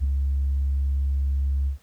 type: tone with ADSR envelope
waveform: sine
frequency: 68.8 Hz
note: C#2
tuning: 12 cents flat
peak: -15 dBFS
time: 0-1.78 s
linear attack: 41 ms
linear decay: 10 ms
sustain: -4 dB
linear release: 110 ms
effects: tanh soft clip ceiling -17 dBFS + pink hiss -60 dBFS RMS until 1.82 s